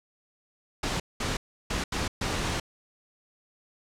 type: noise bursts at uneven times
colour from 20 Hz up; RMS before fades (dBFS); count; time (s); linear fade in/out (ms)
pink; -29; 5; 0.83-1 / 1.2-1.37 / 1.7-1.84 / 1.92-2.08 / 2.21-2.6; 5
effects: low-pass 7000 Hz 12 dB/octave